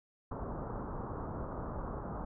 pink low-pass noise, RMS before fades -40 dBFS, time 0.31-2.25 s, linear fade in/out 5 ms, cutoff 1300 Hz, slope 48 dB/octave, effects none

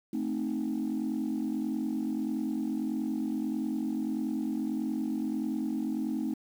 sine chord, A diminished, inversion none, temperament equal, 220 / 261.6 / 311.1 Hz, A3 / C4 / Eb4, 0 / 0 / 0 cents, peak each -32 dBFS, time 0.13-6.34 s, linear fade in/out 5 ms, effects tanh soft clip ceiling -24 dBFS + 9-bit

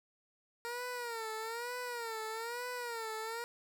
15% pulse tone with vibrato, 466.2 Hz, A#4, in tune, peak -32 dBFS, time 0.65-3.44 s, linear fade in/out 0 ms, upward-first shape sine, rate 1.1 Hz, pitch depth 110 cents each way, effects none

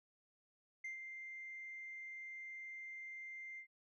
sine tone with ADSR envelope, 2093 Hz, C7, in tune, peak -39 dBFS, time 0.84-3.67 s, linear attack 8 ms, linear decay 120 ms, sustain -7 dB, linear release 87 ms, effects tanh soft clip ceiling -41 dBFS

